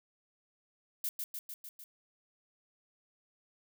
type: noise with echo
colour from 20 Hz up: violet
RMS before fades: -35 dBFS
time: 1.04-1.09 s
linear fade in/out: 2 ms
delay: 150 ms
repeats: 5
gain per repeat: -3 dB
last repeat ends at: 1.84 s
effects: none